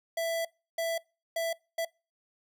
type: tone bursts at uneven times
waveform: square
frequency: 663 Hz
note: E5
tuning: 10 cents sharp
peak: -29 dBFS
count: 4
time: 0.17-0.45 / 0.78-0.98 / 1.36-1.53 / 1.78-1.85 s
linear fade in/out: 5 ms
effects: noise-tail reverb RT60 0.3 s tail -24 dB re dry